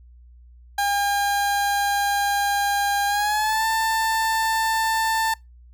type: tone with pitch glide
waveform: 30% pulse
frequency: 807 to 890.3 Hz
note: G#5 to A5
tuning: -50 to +20 cents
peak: -17 dBFS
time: 0.78-5.34 s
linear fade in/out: 5 ms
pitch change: +170 cents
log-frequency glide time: 3.07-3.65 s
effects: noise-tail reverb RT60 0.2 s tail -25 dB re dry + added 60 Hz sine -45 dBFS peak until 5.73 s